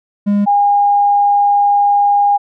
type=tone pair in turn; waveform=triangle / sine; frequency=203.8 / 813.1 Hz; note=G#3 / G#5; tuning=-32 / -37 cents; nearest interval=2 octaves; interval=2395 cents; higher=second; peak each=-8 dBFS; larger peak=neither; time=0.26-0.46 / 0.46-2.38 s; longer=second; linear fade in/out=20 ms; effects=none